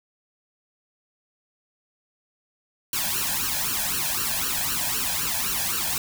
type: noise with flanger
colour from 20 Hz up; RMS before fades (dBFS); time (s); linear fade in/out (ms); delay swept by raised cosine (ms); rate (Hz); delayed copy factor
white; -26; 2.93-5.98; 2; 0.69 to 1.24; 3.9; +0.95
effects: none